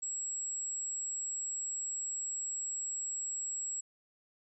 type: tone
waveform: sine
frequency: 7690 Hz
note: B8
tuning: 47 cents flat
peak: -35 dBFS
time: 0.02-3.81 s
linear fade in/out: 10 ms
effects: none